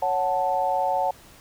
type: chord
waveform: sine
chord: F# minor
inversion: second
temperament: equal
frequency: 554.4 / 740 / 880 Hz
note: C#5 / F#5 / A5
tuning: 0 / 0 / 0 cents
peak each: -27 / -24 / -25 dBFS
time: 0.02-1.11 s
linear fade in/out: 5 ms
effects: pink hiss -50 dBFS RMS until 1.4 s